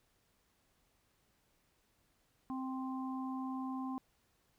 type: harmonic tone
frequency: 261.6 Hz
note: C4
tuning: in tune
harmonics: 1 / 3 / 4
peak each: -38 / -47 / -46 dBFS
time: 2.5-3.98 s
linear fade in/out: 0 ms
effects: pink hiss -75 dBFS RMS until 4.58 s

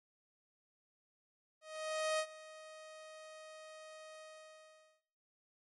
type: tone with ADSR envelope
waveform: sawtooth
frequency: 626 Hz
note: D#5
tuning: 10 cents sharp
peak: -28 dBFS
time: 1.61-5.02 s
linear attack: 580 ms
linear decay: 68 ms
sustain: -19 dB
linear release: 830 ms
effects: noise-tail reverb RT60 1.0 s tail -24 dB re dry + MP3 48 kbps

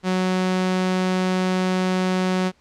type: tone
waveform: sawtooth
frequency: 185 Hz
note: F#3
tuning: in tune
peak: -15 dBFS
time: 0.03-2.52 s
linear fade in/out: 50 ms
effects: pink hiss -60 dBFS RMS until 2.6 s + low-pass 6000 Hz 12 dB/octave

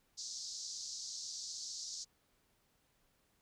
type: band-pass noise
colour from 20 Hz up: white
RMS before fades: -45 dBFS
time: 0.17-2.05 s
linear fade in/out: 20 ms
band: 4300 to 6700 Hz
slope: 48 dB/octave
effects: pink hiss -75 dBFS RMS until 3.41 s

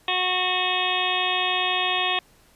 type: harmonic tone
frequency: 366 Hz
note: F#4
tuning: 19 cents flat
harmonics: 1 / 2 / 3 / 5 / 6 / 7 / 8 / 9 / 10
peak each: -34 / -28 / -29 / -31 / -36 / -27 / -33 / -28 / -30 dBFS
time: 0.08-2.19 s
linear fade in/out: 2 ms
effects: pink hiss -57 dBFS RMS until 2.55 s + resampled to 32000 Hz

